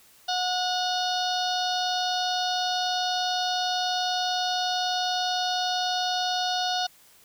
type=harmonic tone; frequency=729 Hz; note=F#5; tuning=26 cents flat; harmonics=1 / 2 / 4 / 5 / 6 / 7 / 8; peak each=-27 / -34 / -34 / -32 / -33 / -36 / -41 dBFS; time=0.28-6.87 s; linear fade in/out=10 ms; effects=white hiss -56 dBFS RMS until 7.24 s